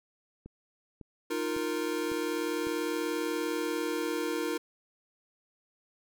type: click train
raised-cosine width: 3 ms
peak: -32 dBFS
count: 5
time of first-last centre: 0.46-2.67 s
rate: 1.81 Hz
type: chord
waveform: square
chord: Eb suspended second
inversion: none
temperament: equal with one note detuned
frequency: 309 / 349.2 / 466.2 Hz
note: Eb4 / F4 / Bb4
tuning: -12 / 0 / 0 cents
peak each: -35 dBFS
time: 1.3-4.58 s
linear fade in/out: 10 ms
effects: none